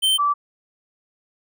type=tone pair in turn; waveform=square / sine; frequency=3107 / 1160.1 Hz; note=G7 / D6; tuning=-16 / -22 cents; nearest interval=octave + perfect fourth; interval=1706 cents; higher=first; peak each=-16 dBFS; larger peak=neither; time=0.02-0.18 / 0.18-0.34 s; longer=neither; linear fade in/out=20 ms; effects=none